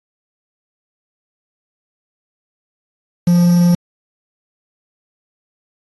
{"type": "tone with quantisation", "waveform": "triangle", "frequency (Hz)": 174.61, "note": "F3", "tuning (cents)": 0, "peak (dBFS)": -6, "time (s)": [3.27, 3.75], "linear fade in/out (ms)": 5, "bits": 5, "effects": ["AAC 32 kbps"]}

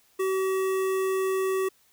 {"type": "tone with notch filter", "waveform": "square", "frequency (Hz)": 380.6, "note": "F#4", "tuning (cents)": 49, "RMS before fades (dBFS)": -26, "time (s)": [0.19, 1.69], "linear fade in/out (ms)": 10, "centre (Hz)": 4400, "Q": 0.98, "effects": ["white hiss -63 dBFS RMS until 1.92 s"]}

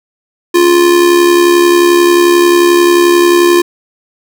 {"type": "tone with amplitude modulation", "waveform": "square", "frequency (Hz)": 349.2, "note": "F4", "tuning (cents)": 0, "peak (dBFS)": -3, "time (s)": [0.54, 3.62], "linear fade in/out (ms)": 10, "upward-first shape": "sine", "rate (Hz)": 71.3, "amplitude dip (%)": 50, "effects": []}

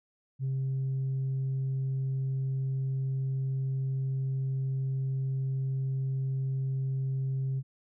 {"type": "tone", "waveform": "sine", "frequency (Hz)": 133.4, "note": "C3", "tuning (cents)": 34, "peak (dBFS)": -26, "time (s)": [0.39, 7.63], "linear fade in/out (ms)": 50, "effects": ["tanh soft clip ceiling -26 dBFS"]}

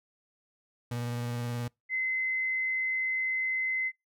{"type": "tone with vibrato", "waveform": "35% pulse", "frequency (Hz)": 120, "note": "B2", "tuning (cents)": -49, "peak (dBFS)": -30, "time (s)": [0.91, 1.68], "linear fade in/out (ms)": 5, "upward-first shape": "triangle", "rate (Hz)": 19, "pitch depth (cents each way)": 23}
{"type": "tone", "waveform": "sine", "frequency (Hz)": 2052, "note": "C7", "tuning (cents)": -34, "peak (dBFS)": -27, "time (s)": [1.89, 3.92], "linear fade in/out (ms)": 50}
{"effects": ["noise-tail reverb RT60 0.2 s tail -26 dB re dry"]}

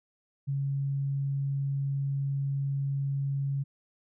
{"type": "tone", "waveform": "sine", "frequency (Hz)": 138.59, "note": "C#3", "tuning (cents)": 0, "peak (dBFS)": -27, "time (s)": [0.47, 3.64], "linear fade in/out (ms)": 20, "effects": []}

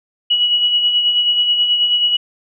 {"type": "tone with tremolo", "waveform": "sine", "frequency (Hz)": 2924, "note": "F#7", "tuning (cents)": -21, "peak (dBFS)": -10, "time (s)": [0.3, 2.17], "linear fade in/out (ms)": 10, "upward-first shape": "sine", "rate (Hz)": 9.3, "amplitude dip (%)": 45, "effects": []}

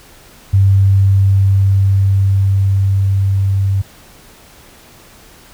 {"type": "tone with level ramp", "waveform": "sine", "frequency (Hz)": 97.6, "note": "G2", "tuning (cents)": -7, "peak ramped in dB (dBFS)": [-6, -11], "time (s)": [0.53, 3.82], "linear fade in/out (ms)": 10, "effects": ["pink hiss -42 dBFS RMS until 5.53 s"]}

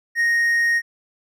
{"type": "tone", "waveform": "triangle", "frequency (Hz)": 1864.7, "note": "A#6", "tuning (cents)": 0, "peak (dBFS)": -14, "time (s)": [0.15, 0.82], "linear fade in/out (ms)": 50, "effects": []}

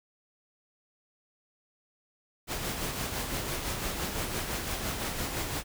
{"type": "noise with tremolo", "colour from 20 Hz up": "pink", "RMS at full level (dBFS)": -32, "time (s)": [2.47, 5.64], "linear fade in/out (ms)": 50, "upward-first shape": "sine", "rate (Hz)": 5.9, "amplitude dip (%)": 40, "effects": []}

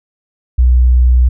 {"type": "tone", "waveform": "sine", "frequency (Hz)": 61.9, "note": "B1", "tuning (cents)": 5, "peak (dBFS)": -5, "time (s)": [0.58, 1.29], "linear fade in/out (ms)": 10, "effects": []}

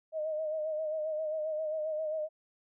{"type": "tone with vibrato", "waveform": "sine", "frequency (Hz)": 622.3, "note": "D#5", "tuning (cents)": 0, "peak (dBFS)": -31, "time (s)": [0.12, 2.29], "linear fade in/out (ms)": 50, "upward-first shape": "sine", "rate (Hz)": 7.5, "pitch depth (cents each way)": 46, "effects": []}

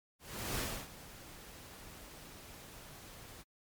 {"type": "noise with ADSR envelope", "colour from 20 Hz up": "pink", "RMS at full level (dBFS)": -36, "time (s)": [0.19, 3.44], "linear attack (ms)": 400, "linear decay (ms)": 280, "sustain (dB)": -16, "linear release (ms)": 32, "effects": ["MP3 96 kbps"]}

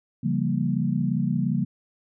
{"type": "chord", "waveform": "sine", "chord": "G half-diminished seventh", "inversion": "second", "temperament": "equal with one note detuned", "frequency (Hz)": [138.59, 170.23, 196, 233.1], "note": ["Db3", "F3", "G3", "Bb3"], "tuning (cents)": [0, -44, 0, 0], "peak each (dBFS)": -27, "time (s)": [0.23, 1.65], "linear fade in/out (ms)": 10, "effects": []}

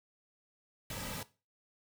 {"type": "noise with comb filter", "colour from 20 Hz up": "pink", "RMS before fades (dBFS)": -41, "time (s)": [0.9, 1.23], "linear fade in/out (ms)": 2, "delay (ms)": 2.8, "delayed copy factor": -0.7, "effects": ["noise-tail reverb RT60 0.3 s tail -17 dB re dry"]}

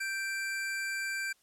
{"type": "tone pair together", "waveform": "square", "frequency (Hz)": [1568, 2346], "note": ["G6", "D7"], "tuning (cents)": [0, -2], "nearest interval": "perfect fifth", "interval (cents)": 698, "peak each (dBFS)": [-35, -38], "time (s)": [0, 1.33], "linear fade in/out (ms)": 10, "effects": ["white hiss -69 dBFS RMS until 1.42 s", "low-pass 12000 Hz 12 dB/octave"]}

